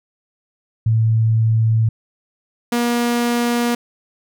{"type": "tone pair in turn", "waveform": ["sine", "sawtooth"], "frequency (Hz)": [111.9, 238.7], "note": ["A2", "A#3"], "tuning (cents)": [30, 41], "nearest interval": "octave + minor second", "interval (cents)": 1311, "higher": "second", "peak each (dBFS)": -12, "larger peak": "neither", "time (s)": [[0.86, 1.89], [2.72, 3.75]], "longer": "neither", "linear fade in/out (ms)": 5, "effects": []}